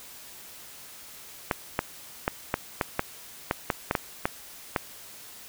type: clicks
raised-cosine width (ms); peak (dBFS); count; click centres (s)
0.5; -8; 12; 1.512 / 1.791 / 2.279 / 2.541 / 2.812 / 2.994 / 3.511 / 3.702 / 3.911 / 3.952 / 4.255 / 4.762
effects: white hiss -46 dBFS RMS until 5.48 s